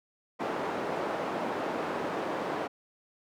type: band-pass noise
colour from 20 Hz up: white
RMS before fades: -33 dBFS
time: 0.39-2.68 s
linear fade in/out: 20 ms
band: 250 to 810 Hz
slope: 12 dB/octave
effects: none